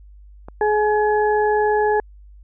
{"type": "click", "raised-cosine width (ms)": 1, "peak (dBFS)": -21, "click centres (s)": 0.485}
{"type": "harmonic tone", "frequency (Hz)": 422.9, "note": "G#4", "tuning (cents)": 31, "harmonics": [1, 2, 4], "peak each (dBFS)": [-17, -19, -26], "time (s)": [0.61, 2], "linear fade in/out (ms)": 2}
{"effects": ["added 50 Hz sine -41 dBFS peak until 2.43 s"]}